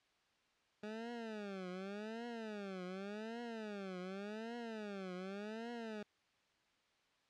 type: tone with vibrato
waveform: 20% pulse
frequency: 207.7 Hz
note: G#3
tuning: in tune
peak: -39 dBFS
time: 0.83-6.03 s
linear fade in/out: 5 ms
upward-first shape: triangle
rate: 0.87 Hz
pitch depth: 260 cents each way
effects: white hiss -75 dBFS RMS until 7.29 s + low-pass 4000 Hz 12 dB/octave